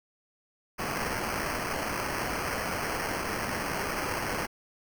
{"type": "noise with sample-and-hold", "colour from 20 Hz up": "blue", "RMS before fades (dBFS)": -32, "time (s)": [0.78, 4.47], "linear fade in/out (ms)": 20, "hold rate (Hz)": 3675, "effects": []}